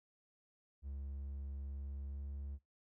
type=tone with pitch glide; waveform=triangle; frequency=69.3 to 70.11 Hz; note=C#2 to C#2; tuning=0 to +20 cents; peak=-40 dBFS; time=0.82-2.59 s; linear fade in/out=50 ms; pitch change=+20 cents; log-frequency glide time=2.07-2.19 s; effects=noise-tail reverb RT60 0.2 s tail -22 dB re dry